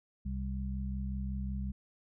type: harmonic tone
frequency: 65.41 Hz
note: C2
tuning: in tune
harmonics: 1 / 2 / 3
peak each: -35 / -43 / -39 dBFS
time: 0.25-1.72 s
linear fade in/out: 10 ms
effects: none